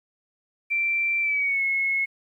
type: tone with pitch glide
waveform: sine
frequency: 2349 to 2179 Hz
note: D7 to C#7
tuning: 0 to -30 cents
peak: -21 dBFS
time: 0.7-2.06 s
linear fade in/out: 20 ms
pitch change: -130 cents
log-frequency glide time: 1.21-1.63 s
effects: 10-bit